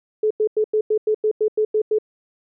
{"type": "tone bursts", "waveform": "sine", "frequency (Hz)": 430, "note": "A4", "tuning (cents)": -40, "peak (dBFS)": -15, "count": 11, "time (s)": [0.23, 1.986], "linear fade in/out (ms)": 5, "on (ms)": 76, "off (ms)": 92, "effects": []}